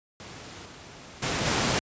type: noise with level steps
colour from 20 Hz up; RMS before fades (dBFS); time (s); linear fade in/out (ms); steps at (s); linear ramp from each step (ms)
pink; -42 / -45 / -27 / -24; 0.2-1.79; 0; 0.65 / 1.22 / 1.45; 10
effects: high-pass 80 Hz 12 dB/octave + resampled to 16000 Hz